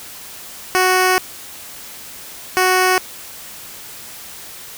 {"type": "tone bursts at uneven times", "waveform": "10% pulse", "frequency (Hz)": 370, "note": "F#4", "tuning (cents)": 0, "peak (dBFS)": -4, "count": 2, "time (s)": [[0.75, 1.18], [2.57, 2.98]], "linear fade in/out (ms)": 0, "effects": ["white hiss -35 dBFS RMS until 4.77 s"]}